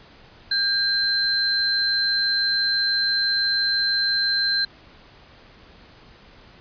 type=tone pair together; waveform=sine; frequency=1600 / 4107 Hz; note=G6 / C8; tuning=+35 / -33 cents; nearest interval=octave + major third; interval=1632 cents; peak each=-24 / -20 dBFS; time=0.51-4.65 s; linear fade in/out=5 ms; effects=pink hiss -49 dBFS RMS until 6.6 s + resampled to 11025 Hz